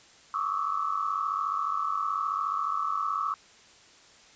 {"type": "tone cluster", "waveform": "sine", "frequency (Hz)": [1107, 1146, 1201, 1300], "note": ["C#6", "D6", "D6", "E6"], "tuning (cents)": [-3, -43, 38, -24], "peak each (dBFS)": [-33, -33, -33, -31], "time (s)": [0.34, 3.34], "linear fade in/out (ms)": 2, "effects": ["white hiss -55 dBFS RMS until 4.35 s", "resampled to 16000 Hz"]}